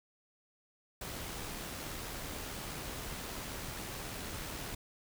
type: noise with amplitude modulation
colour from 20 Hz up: pink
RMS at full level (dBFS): -41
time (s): 1.01-4.75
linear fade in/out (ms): 5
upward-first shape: sine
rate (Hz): 78.6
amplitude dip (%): 25
effects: none